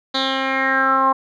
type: tone with low-pass filter sweep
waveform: 10% pulse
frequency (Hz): 266.7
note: C4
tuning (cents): +33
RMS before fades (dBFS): -18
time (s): 0.14-1.13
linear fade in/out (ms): 10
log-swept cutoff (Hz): 4000 to 1000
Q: 5.9
effects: none